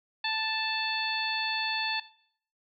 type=harmonic tone; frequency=880 Hz; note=A5; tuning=in tune; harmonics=1 / 2 / 3 / 4 / 5; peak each=-34 / -34 / -34 / -34 / -34 dBFS; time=0.24-2 s; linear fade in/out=5 ms; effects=noise-tail reverb RT60 0.6 s tail -18 dB re dry